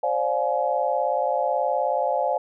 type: chord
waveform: sine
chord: D half-diminished seventh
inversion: third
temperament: just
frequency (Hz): 528.6 / 587.3 / 704.8 / 845.8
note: C5 / D5 / F5 / Ab5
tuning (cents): +18 / 0 / +16 / +31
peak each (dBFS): -26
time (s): 0.03-2.38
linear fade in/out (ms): 5
effects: none